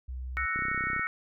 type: tone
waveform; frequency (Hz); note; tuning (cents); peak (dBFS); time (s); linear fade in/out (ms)
sine; 63.5; B1; +49; -34; 0.08-0.46; 10
type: chord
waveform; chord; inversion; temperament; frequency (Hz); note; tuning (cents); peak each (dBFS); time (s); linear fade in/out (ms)
sine; F# dominant seventh; third; equal; 1318.5 / 1480 / 1864.7 / 2217; E6 / F#6 / A#6 / C#7; 0 / 0 / 0 / 0; -34 / -35 / -33 / -33; 0.37-1.07; 0
type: click train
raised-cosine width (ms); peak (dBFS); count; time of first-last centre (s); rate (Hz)
3; -27; 15; 0.56-0.995; 32.2
effects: none